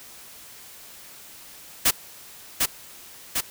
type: noise with echo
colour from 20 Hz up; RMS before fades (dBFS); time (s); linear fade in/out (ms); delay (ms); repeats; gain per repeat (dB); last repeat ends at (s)
white; -18; 1.85-1.91; 10; 750; 2; -3; 3.41
effects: white hiss -45 dBFS RMS until 3.5 s